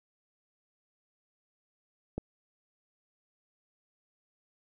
click, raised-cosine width 2 ms, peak -20 dBFS, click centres 2.18 s, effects none

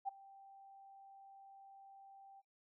sine tone with ADSR envelope, 784 Hz, G5, in tune, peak -34 dBFS, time 0.05-2.42 s, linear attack 33 ms, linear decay 11 ms, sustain -22 dB, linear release 31 ms, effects noise-tail reverb RT60 0.2 s tail -22 dB re dry

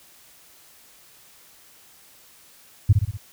sine tone with echo, 101.7 Hz, G#2, 36 cents flat, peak -8 dBFS, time 2.89-2.93 s, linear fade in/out 10 ms, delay 61 ms, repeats 4, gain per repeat -5 dB, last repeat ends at 3.174 s, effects tanh soft clip ceiling -5 dBFS + white hiss -52 dBFS RMS until 3.32 s

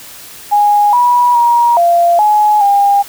sine tone with pitch steps, 826 / 973 / 949 / 689 / 842 / 805 Hz, G#5 / B5 / A#5 / F5 / G#5 / G5, -10 / -26 / +31 / -24 / +24 / +46 cents, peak -6 dBFS, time 0.51-3.03 s, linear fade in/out 20 ms, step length 420 ms, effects white hiss -33 dBFS RMS until 3.08 s

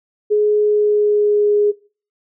sine tone with pitch glide, 420 to 414.5 Hz, G#4 to G#4, +19 to -3 cents, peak -11 dBFS, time 0.3-1.72 s, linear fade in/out 20 ms, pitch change -22 cents, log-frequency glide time 0.6-1.54 s, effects noise-tail reverb RT60 0.4 s tail -21 dB re dry

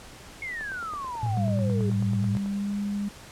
sine exponential sweep, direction down, 2200 to 396 Hz, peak -31 dBFS, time 0.42-1.9 s, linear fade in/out 2 ms
click train, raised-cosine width 1 ms, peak -28 dBFS, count 18, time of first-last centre 0.61-2.46 s, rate 9.19 Hz
sine tone with vibrato, 110 Hz, A2, in tune, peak -24 dBFS, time 1.23-2.37 s, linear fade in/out 0 ms, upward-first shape sine, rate 9.1 Hz, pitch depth 100 cents each way
sine tone with pitch glide, 195.6 to 203.1 Hz, G3 to G#3, -4 to -38 cents, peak -26 dBFS, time 1.37-3.09 s, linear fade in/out 10 ms, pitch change +66 cents, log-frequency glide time 2.15-2.76 s
effects pink hiss -46 dBFS RMS until 3.31 s + low-pass 10000 Hz 12 dB/octave

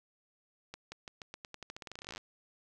accelerating click train, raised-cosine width 0.2 ms, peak -26 dBFS, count 26, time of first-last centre 0.74-2.179 s, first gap 180 ms, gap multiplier 0.88, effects none

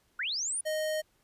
sine linear sweep, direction up, 1325 to 9956 Hz, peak -30 dBFS, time 0.19-0.61 s, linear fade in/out 5 ms
square tone, 621 Hz, D#5, 3 cents flat, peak -30 dBFS, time 0.65-1.02 s, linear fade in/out 20 ms
effects pink hiss -70 dBFS RMS until 1.23 s + resampled to 32000 Hz

